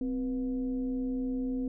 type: tone with frequency modulation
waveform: sine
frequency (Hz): 258.7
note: C4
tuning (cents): -19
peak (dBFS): -29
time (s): 0.01-1.68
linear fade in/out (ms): 2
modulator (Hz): 227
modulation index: 0.49
effects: none